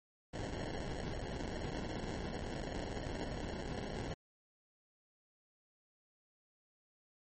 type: noise with sample-and-hold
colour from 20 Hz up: pink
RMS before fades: -41 dBFS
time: 0.33-4.14 s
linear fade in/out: 5 ms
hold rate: 1225 Hz
effects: MP3 32 kbps